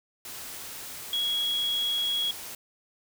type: tone in noise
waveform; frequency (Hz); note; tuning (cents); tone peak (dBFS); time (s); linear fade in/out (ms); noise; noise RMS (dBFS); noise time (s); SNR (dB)
sine; 3322; G#7; 0; -25; 1.13-2.31; 2; white; -40; 0.25-2.55; +12
effects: none